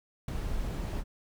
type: noise with ADSR envelope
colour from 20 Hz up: brown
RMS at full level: -27 dBFS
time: 0.28-1.04 s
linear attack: 4 ms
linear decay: 7 ms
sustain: -6 dB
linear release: 44 ms
effects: none